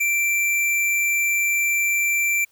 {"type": "tone", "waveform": "square", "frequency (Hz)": 2349, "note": "D7", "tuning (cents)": 0, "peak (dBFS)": -19, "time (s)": [0, 2.45], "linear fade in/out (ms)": 10, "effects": ["white hiss -62 dBFS RMS until 2.51 s"]}